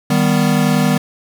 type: chord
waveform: square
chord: Eb augmented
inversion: none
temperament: equal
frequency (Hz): 155.56 / 196 / 246.9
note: Eb3 / G3 / B3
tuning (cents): 0 / 0 / 0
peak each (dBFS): -17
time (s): 0.1-0.98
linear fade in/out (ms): 5
effects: 8-bit